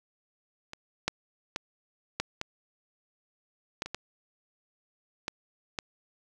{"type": "clicks", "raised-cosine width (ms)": 0.2, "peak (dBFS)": [-23, -9, -14, -11, -15, -14, -21, -16, -14, -14], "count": 10, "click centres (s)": [0.734, 1.08, 1.561, 2.2, 2.414, 3.821, 3.86, 3.946, 5.281, 5.788], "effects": []}